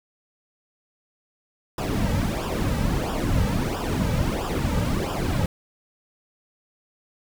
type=noise with flanger; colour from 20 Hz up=brown; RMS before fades=-24 dBFS; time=1.78-5.46 s; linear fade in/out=2 ms; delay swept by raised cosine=0.47 to 2.87 ms; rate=1.5 Hz; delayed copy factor=-0.75; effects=none